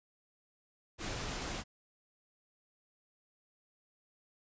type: noise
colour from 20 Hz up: pink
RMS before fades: -39 dBFS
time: 0.98-1.64 s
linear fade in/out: 50 ms
effects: resampled to 16000 Hz